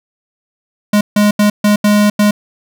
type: tone bursts at uneven times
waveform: square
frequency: 207.7 Hz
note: G#3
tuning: in tune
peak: -8 dBFS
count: 6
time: 0.93-1.01 / 1.16-1.31 / 1.39-1.5 / 1.64-1.76 / 1.84-2.1 / 2.19-2.31 s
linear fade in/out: 5 ms
effects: none